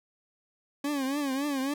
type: tone with vibrato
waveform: 40% pulse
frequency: 277.7 Hz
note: C#4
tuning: 3 cents sharp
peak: -27 dBFS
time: 0.84-1.74 s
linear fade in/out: 5 ms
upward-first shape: triangle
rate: 3.6 Hz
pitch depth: 130 cents each way
effects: none